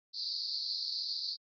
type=band-pass noise; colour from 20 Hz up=white; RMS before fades=-37 dBFS; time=0.13-1.37 s; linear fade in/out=50 ms; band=4200 to 4800 Hz; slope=96 dB/octave; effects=Opus 48 kbps